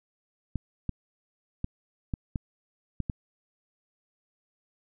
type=clicks; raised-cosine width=5 ms; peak=-17 dBFS; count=7; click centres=0.557 / 0.893 / 1.644 / 2.138 / 2.358 / 3.003 / 3.098 s; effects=none